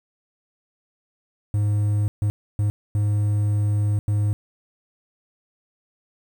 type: tone bursts at uneven times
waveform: triangle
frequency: 103.83 Hz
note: G#2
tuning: in tune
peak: -16 dBFS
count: 5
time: 1.54-2.08 / 2.22-2.3 / 2.59-2.7 / 2.95-3.99 / 4.08-4.33 s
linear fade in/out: 0 ms
effects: 8-bit